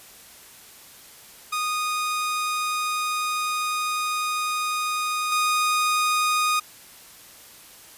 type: tone with level steps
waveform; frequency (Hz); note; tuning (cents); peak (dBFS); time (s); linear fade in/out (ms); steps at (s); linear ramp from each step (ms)
sawtooth; 1236; D#6; -12; -20 / -16; 1.52-6.6; 10; 5.32; 2
effects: white hiss -47 dBFS RMS until 7.97 s + resampled to 32000 Hz